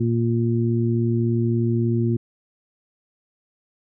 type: harmonic tone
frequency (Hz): 116.54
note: A#2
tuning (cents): 0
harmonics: 1 / 2 / 3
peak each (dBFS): -20 / -23 / -25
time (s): 0-2.17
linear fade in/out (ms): 10
effects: none